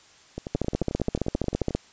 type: two click trains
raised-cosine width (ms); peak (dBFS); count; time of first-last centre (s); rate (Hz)
2; -10 / -18; 19 / 16; 0.55-1.75 / 0.38-1.707; 15 / 11.3
effects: white hiss -54 dBFS RMS until 1.92 s + resampled to 16000 Hz